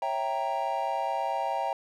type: chord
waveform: triangle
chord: C# diminished seventh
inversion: none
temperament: equal with one note detuned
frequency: 549.9 / 659.3 / 784 / 932.3 Hz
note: C#5 / E5 / G5 / Bb5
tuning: -14 / 0 / 0 / 0 cents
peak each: -34 / -32 / -29 / -30 dBFS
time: 0.02-1.73 s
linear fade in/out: 2 ms
effects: none